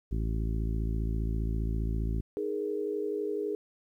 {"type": "harmonic tone", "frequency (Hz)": 55, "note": "A1", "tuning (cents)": 0, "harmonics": [1, 2, 3, 4, 5, 6, 7], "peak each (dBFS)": [-29, -35, -39, -41, -43, -45, -46], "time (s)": [0.11, 2.21], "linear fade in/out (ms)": 10}
{"type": "chord", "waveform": "sine", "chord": "D# suspended fourth", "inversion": "none", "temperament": "just", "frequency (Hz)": [311.1, 414.8, 466.7], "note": ["D#4", "G#4", "A#4"], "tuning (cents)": [0, -2, 2], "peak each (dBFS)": [-37, -31, -37], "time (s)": [2.37, 3.55], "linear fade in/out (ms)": 0}
{"effects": ["11-bit"]}